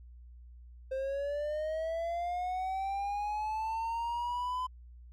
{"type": "linear sweep", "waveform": "triangle", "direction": "up", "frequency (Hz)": [523.3, 1017], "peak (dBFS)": -30, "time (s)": [0.91, 4.67], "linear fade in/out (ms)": 10, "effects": ["added 60 Hz sine -49 dBFS peak until 5.12 s"]}